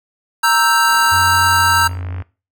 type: chord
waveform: square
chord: E diminished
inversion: second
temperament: equal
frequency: 932.3 / 1318.5 / 1568 Hz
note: Bb5 / E6 / G6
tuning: 0 / 0 / 0 cents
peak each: -16 dBFS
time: 0.43-1.88 s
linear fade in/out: 10 ms
type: click train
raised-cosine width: 0.5 ms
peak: -20 dBFS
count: 70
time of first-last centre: 0.89-2.222 s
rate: 51.8 Hz
type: tone with pitch glide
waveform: triangle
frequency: 91.7 to 89.5 Hz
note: F#2 to F2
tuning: -15 to +43 cents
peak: -20 dBFS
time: 1.11-2.23 s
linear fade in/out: 20 ms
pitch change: -42 cents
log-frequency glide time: 1.66-1.83 s
effects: noise-tail reverb RT60 0.3 s tail -19 dB re dry